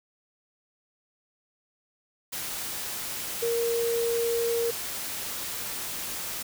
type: tone in noise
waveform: sine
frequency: 466.2 Hz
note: A#4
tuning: in tune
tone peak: -24 dBFS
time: 3.42-4.71 s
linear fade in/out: 10 ms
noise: white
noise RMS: -34 dBFS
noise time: 2.32-6.43 s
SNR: +7 dB
effects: none